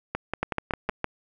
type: two click trains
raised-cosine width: 0.5 ms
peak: -12 / -10 dBFS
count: 5 / 5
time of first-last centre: 0.15-0.895 / 0.43-1.043 s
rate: 5.37 / 6.52 Hz
effects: none